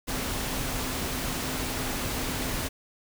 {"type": "tone in noise", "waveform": "sine", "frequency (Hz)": 257.5, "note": "C4", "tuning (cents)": -28, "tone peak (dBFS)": -39, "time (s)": [0.07, 2.69], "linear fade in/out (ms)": 20, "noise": "pink", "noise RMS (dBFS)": -31, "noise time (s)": [0.07, 2.69], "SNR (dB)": -11, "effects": []}